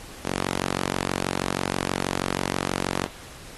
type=tone with high-pass filter; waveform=sawtooth; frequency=46.25 Hz; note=F#1; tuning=in tune; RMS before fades=-28 dBFS; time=0.24-3.07 s; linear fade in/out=20 ms; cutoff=210 Hz; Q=0.63; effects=pink hiss -43 dBFS RMS until 3.57 s + AAC 32 kbps